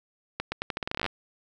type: accelerating click train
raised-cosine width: 0.3 ms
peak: -13 dBFS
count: 16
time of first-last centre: 0.4-1.063 s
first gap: 120 ms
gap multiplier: 0.83
effects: none